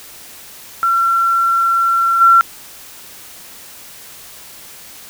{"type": "tone with level steps", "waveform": "sine", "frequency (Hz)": 1359, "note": "F6", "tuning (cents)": -48, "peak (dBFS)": [-11, -5], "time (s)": [0.83, 2.41], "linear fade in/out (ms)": 0, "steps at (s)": 2.2, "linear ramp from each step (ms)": 20, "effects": ["white hiss -37 dBFS RMS until 5.09 s"]}